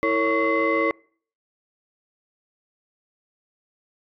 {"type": "tone cluster", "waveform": "sine", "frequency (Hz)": [328.1, 453.8, 555, 1116, 2051], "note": ["E4", "A#4", "C#5", "C#6", "C7"], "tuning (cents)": [-8, -47, 2, 11, -35], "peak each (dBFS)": -24, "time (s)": [0.03, 0.91], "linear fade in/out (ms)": 0, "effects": ["noise-tail reverb RT60 0.5 s tail -26 dB re dry", "tanh soft clip ceiling -12 dBFS"]}